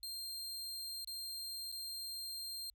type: tone with dropouts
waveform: sawtooth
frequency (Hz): 4186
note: C8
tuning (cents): 0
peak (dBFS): -39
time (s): 0.03-2.7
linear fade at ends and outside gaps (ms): 1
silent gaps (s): 1.046-1.074 / 1.717-1.724
effects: added 50 Hz sine -69 dBFS peak until 2.74 s